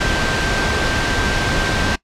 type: tone in noise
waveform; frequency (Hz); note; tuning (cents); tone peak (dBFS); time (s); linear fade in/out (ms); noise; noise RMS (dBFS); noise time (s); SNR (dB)
sine; 1568; G6; 0; -23; 0-1.96; 10; pink; -18; 0-1.96; -8
effects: noise-tail reverb RT60 0.1 s tail -20 dB re dry + low-pass 5000 Hz 12 dB/octave